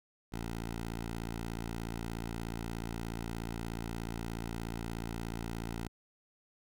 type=tone; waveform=10% pulse; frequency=56.8 Hz; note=A#1; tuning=44 cents flat; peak=-29 dBFS; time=0.32-5.88 s; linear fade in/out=10 ms; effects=none